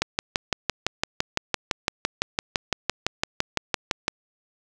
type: click train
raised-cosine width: 0.2 ms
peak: -4 dBFS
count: 25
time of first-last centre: 0.02-4.081 s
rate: 5.91 Hz
effects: none